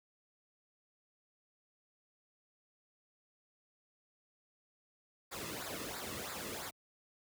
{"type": "noise with flanger", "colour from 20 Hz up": "pink", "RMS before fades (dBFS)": -43, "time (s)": [5.31, 6.71], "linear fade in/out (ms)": 20, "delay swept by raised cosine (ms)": [0.33, 1.33], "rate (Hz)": 3, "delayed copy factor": -0.7, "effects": ["high-pass 60 Hz 12 dB/octave"]}